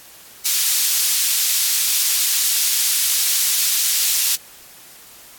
pink high-pass noise, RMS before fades -18 dBFS, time 0.45-4.36 s, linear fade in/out 10 ms, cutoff 4400 Hz, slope 12 dB/octave, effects white hiss -43 dBFS RMS until 5.38 s + AAC 64 kbps

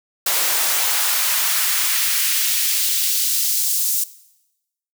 white noise with high-pass filter sweep, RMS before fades -19 dBFS, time 0.26-4.04 s, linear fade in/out 5 ms, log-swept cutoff 490 to 6800 Hz, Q 0.9, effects noise-tail reverb RT60 0.9 s tail -18 dB re dry

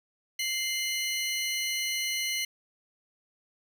25% pulse tone pair together, 2092 / 2960 Hz, C7 / F#7, -1 / 0 cents, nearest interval tritone, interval 601 cents, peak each -27 / -29 dBFS, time 0.39-2.45 s, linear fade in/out 5 ms, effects none

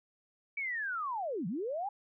sine linear two-way sweep, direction down then up, 2301 to 155.56 to 836 Hz, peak -33 dBFS, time 0.57-1.89 s, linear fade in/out 5 ms, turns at 1.47 s, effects none

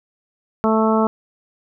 harmonic tone, 220.1 Hz, A3, 1 cent sharp, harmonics 1 / 2 / 3 / 4 / 5 / 6, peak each -17 / -20 / -22 / -23 / -24 / -25 dBFS, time 0.64-1.07 s, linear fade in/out 0 ms, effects none

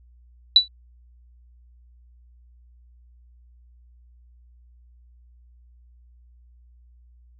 sine tone with exponential decay, 3951 Hz, B7, in tune, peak -5 dBFS, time 0.56-0.68 s, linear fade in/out 2 ms, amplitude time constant 24 ms, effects added 60 Hz sine -50 dBFS peak until 7.39 s

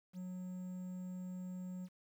triangle tone with quantisation, 182.5 Hz, F#3, 24 cents flat, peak -40 dBFS, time 0.13-1.89 s, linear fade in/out 50 ms, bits 11, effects none

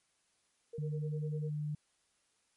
sine tone with tremolo, 466.2 Hz, A#4, in tune, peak -40 dBFS, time 0.73-1.51 s, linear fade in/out 5 ms, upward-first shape sine, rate 10 Hz, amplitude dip 100%
sine tone, 149.9 Hz, D3, 36 cents sharp, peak -34 dBFS, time 0.78-1.75 s, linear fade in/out 5 ms
effects white hiss -75 dBFS RMS until 2.56 s + MP3 48 kbps

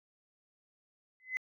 sine tone with exponential growth, 2033 Hz, B6, 50 cents sharp, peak -27 dBFS, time 1.2-1.37 s, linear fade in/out 0 ms, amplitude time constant 36 ms, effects tanh soft clip ceiling -24 dBFS

